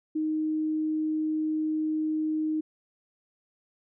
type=tone; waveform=sine; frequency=311.1 Hz; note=D#4; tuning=in tune; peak=-25 dBFS; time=0.15-2.61 s; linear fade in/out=10 ms; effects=none